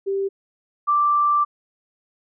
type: tone pair in turn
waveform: sine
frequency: 392 / 1174.7 Hz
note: G4 / D6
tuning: 0 / 0 cents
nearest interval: octave + perfect fifth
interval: 1900 cents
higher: second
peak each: -20 / -15 dBFS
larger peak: second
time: 0.06-0.29 / 0.87-1.45 s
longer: second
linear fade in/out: 20 ms
effects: none